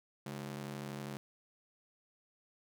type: ring-modulated tone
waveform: sawtooth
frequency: 172.4 Hz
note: F3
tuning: 22 cents flat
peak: -34 dBFS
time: 0.26-1.17 s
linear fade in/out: 0 ms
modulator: 36.1 Hz
effects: none